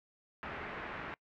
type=low-pass noise; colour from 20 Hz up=white; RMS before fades=-43 dBFS; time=0.43-1.14 s; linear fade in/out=0 ms; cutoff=2100 Hz; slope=24 dB/octave; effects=noise-tail reverb RT60 0.1 s tail -25 dB re dry